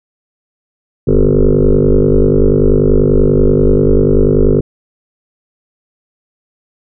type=tone with frequency modulation; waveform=sine; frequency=199.2 Hz; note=G3; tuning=28 cents sharp; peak=-5 dBFS; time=1.07-4.61 s; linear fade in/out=10 ms; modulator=50.3 Hz; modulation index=5.3; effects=tanh soft clip ceiling -1 dBFS